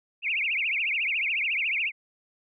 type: tone with vibrato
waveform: sine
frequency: 2431 Hz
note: D#7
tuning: 41 cents flat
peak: -24 dBFS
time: 0.22-1.92 s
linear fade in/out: 50 ms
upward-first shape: triangle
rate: 14 Hz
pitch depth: 280 cents each way
effects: none